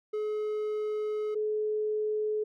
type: tone pair in turn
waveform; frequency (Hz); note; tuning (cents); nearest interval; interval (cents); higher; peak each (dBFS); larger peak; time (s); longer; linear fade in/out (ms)
triangle / sine; 425.6 / 427.1; G#4 / G#4; +42 / +48; unison; 6; second; -27; neither; 0.13-1.35 / 1.35-2.44; first; 10
effects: none